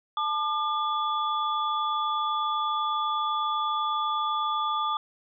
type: tone cluster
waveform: sine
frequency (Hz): 874 / 1202 / 3431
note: A5 / D6 / A7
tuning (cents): -12 / +40 / -44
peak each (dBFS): -31 / -26 / -35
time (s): 0.17-4.97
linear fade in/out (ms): 2
effects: none